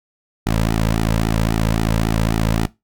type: tone with flanger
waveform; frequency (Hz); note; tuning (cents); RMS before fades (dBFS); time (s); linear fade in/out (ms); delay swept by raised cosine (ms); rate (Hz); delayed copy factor
sawtooth; 55; A1; 0; -18; 0.46-2.67; 10; 1.8 to 2.79; 3.7; -0.95
effects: noise-tail reverb RT60 0.2 s tail -20 dB re dry